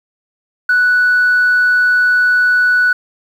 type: tone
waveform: sine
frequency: 1480 Hz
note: F#6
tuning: in tune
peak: -7 dBFS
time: 0.69-2.93 s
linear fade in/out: 5 ms
effects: tanh soft clip ceiling -6 dBFS + 7-bit